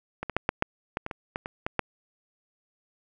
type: clicks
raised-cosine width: 0.5 ms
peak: -17 / -16 / -8 / -7 / -7 / -13 / -18 / -19 / -15 / -19 / -13 / -8 dBFS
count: 12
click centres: 0.23 / 0.297 / 0.366 / 0.491 / 0.624 / 0.971 / 1.064 / 1.112 / 1.359 / 1.459 / 1.665 / 1.793 s
effects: none